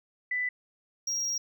sine / triangle tone pair in turn, 1991 / 5631 Hz, B6 / F8, +14 / +13 cents, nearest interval octave + tritone, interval 1799 cents, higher second, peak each -27 dBFS, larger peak neither, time 0.31-0.49 / 1.07-1.38 s, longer second, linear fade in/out 5 ms, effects none

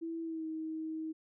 sine tone with pitch glide, 329.6 to 317.3 Hz, E4 to D#4, 0 to +34 cents, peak -36 dBFS, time 0.01-1.13 s, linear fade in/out 20 ms, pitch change -66 cents, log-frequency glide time 0.22-0.46 s, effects none

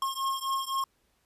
square beating tone pair, 1075 / 1078.9 Hz, C6 / C#6, +47 / -47 cents, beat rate 3.9 Hz, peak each -32 / -33 dBFS, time 0.02-0.84 s, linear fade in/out 2 ms, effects pink hiss -71 dBFS RMS until 1.25 s + resampled to 32000 Hz

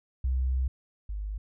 sine tone pair in turn, 64.4 / 51 Hz, C2 / G#1, -27 / -31 cents, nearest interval major third, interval 404 cents, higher first, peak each -24 / -31 dBFS, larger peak first, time 0.24-0.68 / 1.09-1.38 s, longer first, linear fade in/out 5 ms, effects none

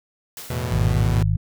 white noise with exponential decay, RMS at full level -34 dBFS, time 0.37-1.11 s, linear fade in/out 1 ms, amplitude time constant 160 ms
sawtooth chord, E suspended fourth, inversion none, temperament equal, 82.41 / 110 / 123.47 Hz, E2 / A2 / B2, 0 / 0 / 0 cents, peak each -25 / -25 / -22 dBFS, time 0.5-1.23 s, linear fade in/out 5 ms
harmonic tone, 52 Hz, G#1, 3 cents sharp, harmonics 1 / 2 / 3, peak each -23 / -19 / -23 dBFS, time 0.72-1.37 s, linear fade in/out 5 ms
effects none

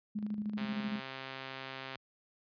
sine tone with tremolo, 210 Hz, G#3, 19 cents sharp, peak -32 dBFS, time 0.15-1 s, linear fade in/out 10 ms, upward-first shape square, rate 13 Hz, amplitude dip 50%
click train, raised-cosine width 0.3 ms, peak -26 dBFS, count 184, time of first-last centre 0.58-1.956 s, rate 133 Hz
effects high-pass 80 Hz 12 dB/octave + resampled to 11025 Hz

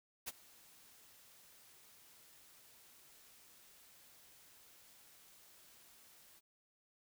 white noise with ADSR envelope, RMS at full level -41 dBFS, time 0.26-6.41 s, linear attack 22 ms, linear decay 29 ms, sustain -22 dB, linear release 33 ms, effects none

